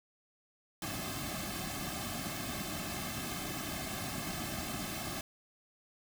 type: noise with comb filter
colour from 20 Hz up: pink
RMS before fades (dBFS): -39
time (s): 0.82-5.21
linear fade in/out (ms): 2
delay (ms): 2.1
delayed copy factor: -0.95
effects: none